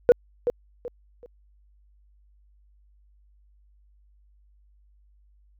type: tone with echo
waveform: sine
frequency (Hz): 484.6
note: B4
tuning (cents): -33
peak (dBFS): -8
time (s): 0.09-0.12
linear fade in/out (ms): 0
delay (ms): 380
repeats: 3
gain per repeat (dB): -11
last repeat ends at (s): 1.26
effects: tanh soft clip ceiling -8 dBFS + added 50 Hz sine -56 dBFS peak until 5.59 s